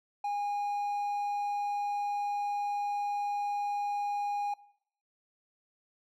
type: tone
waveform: triangle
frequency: 818 Hz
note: G#5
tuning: 26 cents flat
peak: -28 dBFS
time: 0.24-4.54 s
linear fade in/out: 5 ms
effects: noise-tail reverb RT60 0.7 s tail -21 dB re dry